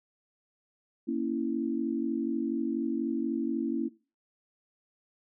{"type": "chord", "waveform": "sine", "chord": "A# diminished", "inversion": "none", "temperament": "equal", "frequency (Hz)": [233.1, 277.2, 329.6], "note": ["A#3", "C#4", "E4"], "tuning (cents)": [0, 0, 0], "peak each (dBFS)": -32, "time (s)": [1.07, 3.89], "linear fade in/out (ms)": 20, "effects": ["noise-tail reverb RT60 0.3 s tail -17 dB re dry"]}